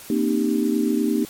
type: chord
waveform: sine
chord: C minor seventh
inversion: third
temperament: equal with one note detuned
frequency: 233.1 / 261.6 / 305.1 / 392 Hz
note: Bb3 / C4 / Eb4 / G4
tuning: 0 / 0 / -34 / 0 cents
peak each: -22 / -25 / -22 / -26 dBFS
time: 0.1-1.25 s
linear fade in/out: 2 ms
effects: white hiss -41 dBFS RMS until 1.29 s + MP3 64 kbps